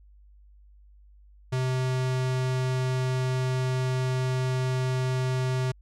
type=tone; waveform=square; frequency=128.9 Hz; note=C3; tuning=26 cents flat; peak=-25 dBFS; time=1.52-5.72 s; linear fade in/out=10 ms; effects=added 50 Hz sine -51 dBFS peak until 5.81 s + low-pass 8000 Hz 12 dB/octave